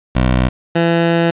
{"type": "tone pair in turn", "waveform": "15% pulse", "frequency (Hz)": [63, 168.19], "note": ["B1", "E3"], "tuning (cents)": [35, 35], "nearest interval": "octave + perfect fourth", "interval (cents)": 1700, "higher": "second", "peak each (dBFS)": -5, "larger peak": "neither", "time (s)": [[0.15, 0.49], [0.75, 1.31]], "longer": "second", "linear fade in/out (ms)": 10, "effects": ["resampled to 8000 Hz", "7-bit"]}